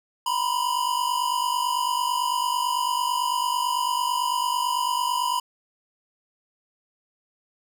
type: tone pair together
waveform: square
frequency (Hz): 962 / 1011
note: B5 / B5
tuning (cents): -46 / +40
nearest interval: minor second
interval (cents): 86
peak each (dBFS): -26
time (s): 0.26-5.4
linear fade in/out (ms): 5
effects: none